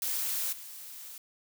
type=noise with level steps; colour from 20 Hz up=blue; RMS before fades=-32 / -45 dBFS; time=0.02-1.18 s; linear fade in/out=2 ms; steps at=0.52 s; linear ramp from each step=10 ms; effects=none